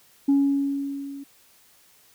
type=tone with level ramp; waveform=sine; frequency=278.9 Hz; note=C#4; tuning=11 cents sharp; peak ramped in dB=-13 to -35 dBFS; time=0.28-1.24 s; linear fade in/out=10 ms; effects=tanh soft clip ceiling -13 dBFS + white hiss -57 dBFS RMS until 2.14 s